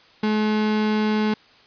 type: tone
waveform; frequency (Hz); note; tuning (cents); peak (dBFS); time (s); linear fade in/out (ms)
35% pulse; 214; A3; -48; -17; 0.23-1.34; 5
effects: white hiss -52 dBFS RMS until 1.66 s + resampled to 11025 Hz